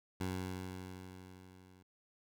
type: tone with level ramp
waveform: 15% pulse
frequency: 92.5 Hz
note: F#2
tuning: in tune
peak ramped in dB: -29 to -54 dBFS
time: 0.2-1.83 s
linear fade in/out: 10 ms
effects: none